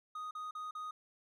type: tone bursts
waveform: triangle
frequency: 1244.5 Hz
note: D#6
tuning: in tune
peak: -38 dBFS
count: 4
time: 0.15-0.91 s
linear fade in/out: 5 ms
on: 160 ms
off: 40 ms
effects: none